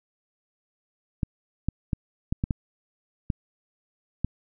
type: clicks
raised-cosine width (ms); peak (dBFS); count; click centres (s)
5; -12; 8; 1.232 / 1.686 / 1.932 / 2.325 / 2.439 / 2.508 / 3.302 / 4.246
effects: none